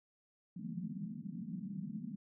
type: band-pass noise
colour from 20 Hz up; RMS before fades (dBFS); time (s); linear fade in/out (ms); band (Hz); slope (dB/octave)
pink; -43; 0.56-2.16; 10; 170 to 220; 48
effects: none